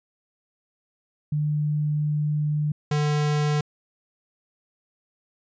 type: tone pair in turn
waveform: sine / square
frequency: 149.7 / 148.87 Hz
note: D3 / D3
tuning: +33 / +24 cents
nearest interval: unison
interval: 9 cents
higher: first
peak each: -21 dBFS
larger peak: neither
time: 1.32-2.72 / 2.91-3.61 s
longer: first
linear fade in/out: 5 ms
effects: resampled to 16000 Hz